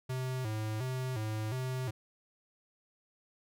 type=tone with vibrato; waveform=square; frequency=118.3 Hz; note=A#2; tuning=26 cents sharp; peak=-34 dBFS; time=0.09-1.91 s; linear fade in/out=10 ms; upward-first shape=square; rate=1.4 Hz; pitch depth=150 cents each way; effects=none